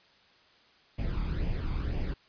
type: noise with flanger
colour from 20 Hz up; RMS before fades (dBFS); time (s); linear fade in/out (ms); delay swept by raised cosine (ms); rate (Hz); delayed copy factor
brown; -31; 0.98-2.14; 10; 0.37 to 0.88; 2; +0.6
effects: white hiss -61 dBFS RMS until 2.28 s + resampled to 11025 Hz